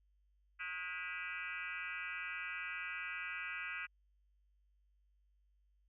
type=tone with frequency modulation; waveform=sine; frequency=1975.5 Hz; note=B6; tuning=in tune; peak=-40 dBFS; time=0.59-3.87 s; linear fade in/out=20 ms; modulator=178 Hz; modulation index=3.8; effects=added 50 Hz sine -70 dBFS peak until 5.88 s

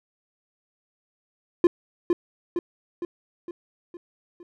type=tone with echo; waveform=triangle; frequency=347.8 Hz; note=F4; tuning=7 cents flat; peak=-10 dBFS; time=1.64-1.67 s; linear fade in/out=2 ms; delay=460 ms; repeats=6; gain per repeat=-5 dB; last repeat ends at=4.43 s; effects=none

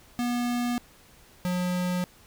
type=tone pair in turn; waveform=square; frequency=242.2 / 179.88 Hz; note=B3 / F#3; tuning=-34 / -49 cents; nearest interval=perfect fourth; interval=515 cents; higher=first; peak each=-26 dBFS; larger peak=neither; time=0.19-0.78 / 1.45-2.04 s; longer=neither; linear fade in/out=0 ms; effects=pink hiss -55 dBFS RMS until 2.26 s

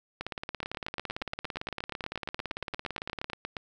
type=two click trains; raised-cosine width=0.3 ms; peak=-18 / -18 dBFS; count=26 / 56; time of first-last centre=0.63-3.568 / 0.21-3.3 s; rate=8.51 / 17.8 Hz; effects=none

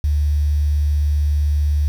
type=tone with quantisation; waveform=sine; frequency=73.7 Hz; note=D2; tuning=7 cents sharp; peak=-14 dBFS; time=0.04-1.88 s; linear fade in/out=0 ms; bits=7; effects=none

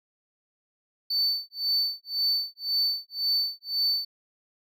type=tone with tremolo; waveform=triangle; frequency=4524 Hz; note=C#8; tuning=34 cents sharp; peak=-20 dBFS; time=1.1-4.05 s; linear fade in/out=5 ms; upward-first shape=sine; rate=1.9 Hz; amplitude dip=100%; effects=none

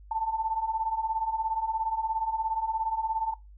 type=beating tone pair; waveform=sine; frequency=875 / 892 Hz; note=A5 / A5; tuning=-10 / +23 cents; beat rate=17 Hz; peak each=-32 / -28 dBFS; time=0.11-3.34 s; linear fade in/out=5 ms; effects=noise-tail reverb RT60 0.2 s tail -18 dB re dry + added 50 Hz sine -47 dBFS peak until 3.57 s

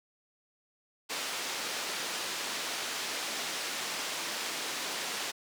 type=band-pass noise; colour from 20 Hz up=white; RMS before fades=-36 dBFS; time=1.09-5.32 s; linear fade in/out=20 ms; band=260 to 5500 Hz; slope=12 dB/octave; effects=none

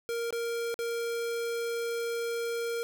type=tone with dropouts; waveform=square; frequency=466.5 Hz; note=A#4; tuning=1 cent sharp; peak=-31 dBFS; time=0.09-2.83 s; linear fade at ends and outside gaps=0 ms; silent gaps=0.306-0.326 / 0.742-0.79 s; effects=none

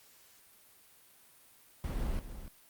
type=noise with echo; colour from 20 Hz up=brown; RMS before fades=-34 dBFS; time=1.84-2.19 s; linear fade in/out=0 ms; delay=290 ms; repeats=1; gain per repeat=-11 dB; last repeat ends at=2.48 s; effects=white hiss -61 dBFS RMS until 2.69 s + Opus 48 kbps

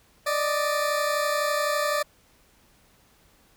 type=tone pair together; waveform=20% pulse; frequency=587.3 / 619.2 Hz; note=D5 / D#5; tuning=0 / -9 cents; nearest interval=minor second; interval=91 cents; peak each=-19 / -25 dBFS; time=0.26-2.03 s; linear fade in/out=10 ms; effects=pink hiss -60 dBFS RMS until 3.56 s

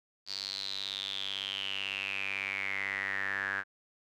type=tone with band-pass filter sweep; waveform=sawtooth; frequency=98 Hz; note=G2; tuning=in tune; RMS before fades=-36 dBFS; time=0.26-3.64 s; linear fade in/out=50 ms; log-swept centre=4600 to 1600 Hz; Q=9.8; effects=none

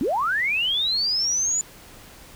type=linear sweep; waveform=sine; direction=up; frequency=217 to 7040 Hz; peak=-20 dBFS; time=0.01-1.61 s; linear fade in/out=0 ms; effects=pink hiss -46 dBFS RMS until 2.35 s

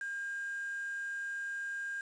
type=tone with quantisation; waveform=sine; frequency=1608 Hz; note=G6; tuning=44 cents sharp; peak=-36 dBFS; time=0.01-2.01 s; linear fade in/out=2 ms; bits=8; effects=resampled to 22050 Hz

